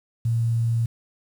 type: tone with quantisation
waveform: sine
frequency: 115.6 Hz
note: A#2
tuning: 14 cents flat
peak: -19 dBFS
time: 0.25-0.86 s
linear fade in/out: 5 ms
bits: 8
effects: none